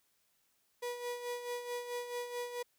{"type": "tone with tremolo", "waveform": "35% pulse", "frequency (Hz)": 485.8, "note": "B4", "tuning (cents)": -29, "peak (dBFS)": -34, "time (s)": [0.82, 2.63], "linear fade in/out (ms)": 10, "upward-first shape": "sine", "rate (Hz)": 4.6, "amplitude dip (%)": 60, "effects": ["white hiss -75 dBFS RMS until 2.78 s"]}